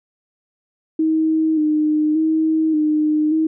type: tone with vibrato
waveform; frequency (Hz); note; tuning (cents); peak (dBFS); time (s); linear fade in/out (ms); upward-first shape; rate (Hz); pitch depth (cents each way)
sine; 311.1; D#4; 0; -14; 0.99-3.47; 5; square; 0.86; 33
effects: none